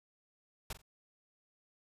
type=noise with echo; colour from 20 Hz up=pink; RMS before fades=-40 dBFS; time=0.7-0.73 s; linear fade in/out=5 ms; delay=44 ms; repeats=2; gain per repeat=-12 dB; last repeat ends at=0.818 s; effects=resampled to 32000 Hz